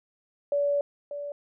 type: tone pair in turn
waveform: sine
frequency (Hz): 573 / 577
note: D5 / D5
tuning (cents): -43 / -31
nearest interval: unison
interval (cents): 12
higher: second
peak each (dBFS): -22 / -32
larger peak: first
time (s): 0.52-0.81 / 1.11-1.32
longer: first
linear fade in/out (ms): 2
effects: none